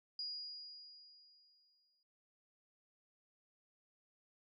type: tone with exponential decay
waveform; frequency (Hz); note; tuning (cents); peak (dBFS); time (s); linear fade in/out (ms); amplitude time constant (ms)
sine; 4877; D#8; -35; -39; 0.19-2.03; 2; 400
effects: none